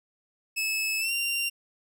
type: tone with pitch glide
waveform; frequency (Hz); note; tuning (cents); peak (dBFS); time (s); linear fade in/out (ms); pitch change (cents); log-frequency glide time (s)
sawtooth; 2600 to 2771; E7 to F7; -24 to -14; -23; 0.56-1.5; 20; +110; 0.99-1.12
effects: none